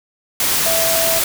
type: tone in noise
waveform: sine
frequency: 659.3 Hz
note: E5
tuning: in tune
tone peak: -19 dBFS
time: 0.66-1.19 s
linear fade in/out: 2 ms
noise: white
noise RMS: -17 dBFS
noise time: 0.4-1.24 s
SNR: -5 dB
effects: none